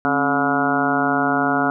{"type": "harmonic tone with a mistuned harmonic", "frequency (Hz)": 143.2, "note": "D3", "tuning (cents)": -43, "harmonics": [1, 2, 3, 4, 5, 6, 7, 8, 9, 10], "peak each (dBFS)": [-32, -21, -28, -30, -22, -29, -28, -31, -26, -23], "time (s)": [0.05, 1.7], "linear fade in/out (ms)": 0, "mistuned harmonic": 2, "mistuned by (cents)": -83, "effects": []}